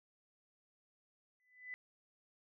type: tone with exponential growth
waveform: sine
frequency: 2000 Hz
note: B6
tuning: 21 cents sharp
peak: -40 dBFS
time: 1.4-1.74 s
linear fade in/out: 0 ms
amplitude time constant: 73 ms
effects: none